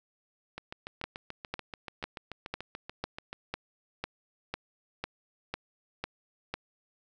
two click trains, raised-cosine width 0.3 ms, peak -17 / -23 dBFS, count 12 / 20, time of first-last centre 1.04-6.54 / 0.58-3.33 s, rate 2 / 6.91 Hz, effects none

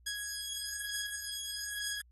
10% pulse beating tone pair, 1661 / 1662.1 Hz, G#6 / G#6, 0 / +1 cents, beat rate 1.1 Hz, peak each -30 / -32 dBFS, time 0.06-2.02 s, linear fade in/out 10 ms, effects added 60 Hz sine -59 dBFS peak until 2.11 s + AAC 32 kbps

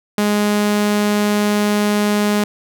sawtooth tone, 207.7 Hz, G#3, in tune, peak -10 dBFS, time 0.18-2.44 s, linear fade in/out 2 ms, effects none

